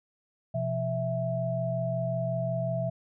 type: tone cluster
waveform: sine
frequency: 125.8 / 171.3 / 657 Hz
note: B2 / F3 / E5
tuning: +32 / -33 / -6 cents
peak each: -31 / -34 / -30 dBFS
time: 0.54-2.9 s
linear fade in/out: 10 ms
effects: none